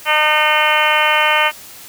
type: harmonic tone with a mistuned harmonic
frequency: 304.4 Hz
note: D#4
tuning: 38 cents flat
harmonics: 2 / 3 / 4 / 5 / 6 / 7 / 8 / 9 / 10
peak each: -21 / -18 / -19 / -21 / -21 / -19 / -21 / -22 / -20 dBFS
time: 0.05-1.52 s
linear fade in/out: 50 ms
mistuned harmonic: 7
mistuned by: +18 cents
effects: white hiss -37 dBFS RMS until 1.88 s